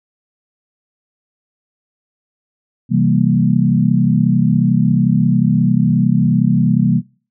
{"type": "chord", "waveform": "sine", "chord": "C dominant seventh", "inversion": "none", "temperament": "equal", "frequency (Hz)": [130.81, 164.81, 196, 233.1], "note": ["C3", "E3", "G3", "Bb3"], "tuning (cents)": [0, 0, 0, 0], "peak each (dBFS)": -16, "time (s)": [2.89, 7.02], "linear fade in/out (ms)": 50, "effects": ["noise-tail reverb RT60 0.4 s tail -24 dB re dry"]}